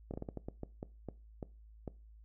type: slowing click train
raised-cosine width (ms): 2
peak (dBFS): -27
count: 12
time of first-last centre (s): 0.11-1.877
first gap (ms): 28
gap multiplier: 1.32
effects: noise-tail reverb RT60 0.3 s tail -20 dB re dry + added 54 Hz sine -54 dBFS peak until 2.24 s